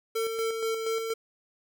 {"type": "tone with tremolo", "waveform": "square", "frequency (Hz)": 449.8, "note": "A4", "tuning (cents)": 38, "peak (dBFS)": -27, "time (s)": [0.15, 1.14], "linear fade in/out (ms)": 10, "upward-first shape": "square", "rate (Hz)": 4.2, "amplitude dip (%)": 40, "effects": []}